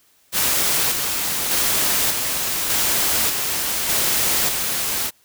white noise with tremolo, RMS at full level -19 dBFS, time 0.32-5.11 s, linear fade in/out 50 ms, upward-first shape square, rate 0.84 Hz, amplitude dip 35%, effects white hiss -58 dBFS RMS until 5.24 s

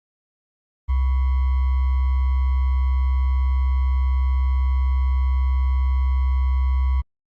sine tone with sample-and-hold, 65.41 Hz, C2, in tune, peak -16 dBFS, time 0.88-7.02 s, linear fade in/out 20 ms, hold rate 1050 Hz, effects low-pass 2000 Hz 12 dB/octave + Opus 32 kbps

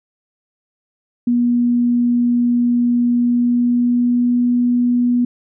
sine tone with pitch glide, 241.1 to 243.6 Hz, B3 to B3, -41 to -24 cents, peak -12 dBFS, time 1.27-5.25 s, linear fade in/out 5 ms, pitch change +17 cents, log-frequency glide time 3.12-4.42 s, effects none

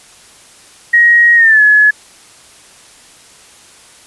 sine tone with pitch glide, 1888 to 1701.6 Hz, A#6 to G#6, +22 to +42 cents, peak -4 dBFS, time 0.93-1.91 s, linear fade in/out 10 ms, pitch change -180 cents, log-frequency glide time 1.35-1.62 s, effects white hiss -41 dBFS RMS until 4.06 s + resampled to 24000 Hz

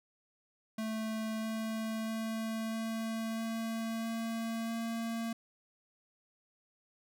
square tone with pitch steps, 220 / 221.4 / 222.8 / 224.2 / 225.7 / 227.1 / 228.5 Hz, A3 / A3 / A3 / A3 / A3 / A#3 / A#3, 0 / +11 / +22 / +33 / +44 / -45 / -34 cents, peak -35 dBFS, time 0.78-5.33 s, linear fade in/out 5 ms, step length 650 ms, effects none

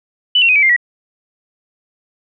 sine tone with pitch steps, 2980 / 2733 / 2506 / 2298 / 2107 / 1932.3 Hz, F#7 / F7 / D#7 / D7 / C7 / B6, +12 / -38 / +12 / -38 / +12 / -38 cents, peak -8 dBFS, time 0.35-0.764 s, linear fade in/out 5 ms, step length 69 ms, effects none

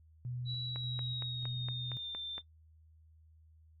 sine tone with tremolo, 123.47 Hz, B2, in tune, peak -37 dBFS, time 0.25-1.97 s, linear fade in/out 0 ms, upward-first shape square, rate 1.7 Hz, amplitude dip 25%
sine tone with pitch glide, 3920 to 3574 Hz, B7 to A7, -14 to +26 cents, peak -39 dBFS, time 0.45-2.42 s, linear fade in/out 50 ms, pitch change -160 cents, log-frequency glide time 0.63-2.2 s
click train, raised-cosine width 0.5 ms, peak -31 dBFS, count 8, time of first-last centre 0.76-2.38 s, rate 4.32 Hz
effects noise-tail reverb RT60 0.1 s tail -18 dB re dry + added 79 Hz sine -59 dBFS peak until 3.8 s

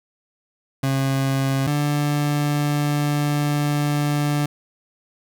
30% pulse tone pair in turn, 135.3 / 146.51 Hz, C#3 / D3, -42 / -4 cents, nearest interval minor second, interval 138 cents, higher second, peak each -16 dBFS, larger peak neither, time 0.83-1.67 / 1.67-4.46 s, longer second, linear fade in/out 5 ms, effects none

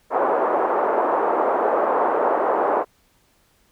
pink band-pass noise, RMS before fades -20 dBFS, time 0.1-2.85 s, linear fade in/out 50 ms, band 410 to 1100 Hz, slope 24 dB/octave, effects pink hiss -61 dBFS RMS until 3.71 s

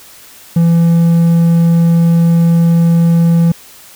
triangle tone, 168 Hz, E3, 33 cents sharp, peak -4 dBFS, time 0.56-3.52 s, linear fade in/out 5 ms, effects white hiss -38 dBFS RMS until 3.95 s

